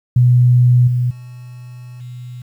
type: tone with level steps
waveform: sine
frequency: 123.47 Hz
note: B2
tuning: in tune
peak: -7 / -13 / -31 / -28 dBFS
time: 0.16-2.42 s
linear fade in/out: 5 ms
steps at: 0.87 / 1.1 / 2 s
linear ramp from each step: 10 ms
effects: 8-bit